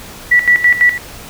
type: tone with tremolo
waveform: sine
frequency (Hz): 1950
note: B6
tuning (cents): -23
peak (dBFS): -5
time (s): 0.31-0.98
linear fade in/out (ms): 10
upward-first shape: square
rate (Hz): 6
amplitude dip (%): 75
effects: pink hiss -33 dBFS RMS until 1.29 s